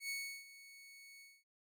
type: tone with ADSR envelope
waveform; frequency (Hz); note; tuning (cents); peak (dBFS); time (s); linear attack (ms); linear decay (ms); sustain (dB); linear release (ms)
sawtooth; 2217; C#7; 0; -35; 0-1.44; 91; 350; -17; 230
effects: none